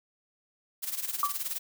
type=noise with tremolo; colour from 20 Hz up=blue; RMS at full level=-31 dBFS; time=0.82-1.59 s; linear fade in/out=20 ms; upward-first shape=sine; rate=19 Hz; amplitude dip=75%
type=tone with exponential decay; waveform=sine; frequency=1157 Hz; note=D6; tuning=26 cents flat; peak=-20 dBFS; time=1.23-1.37 s; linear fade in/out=2 ms; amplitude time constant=30 ms
effects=none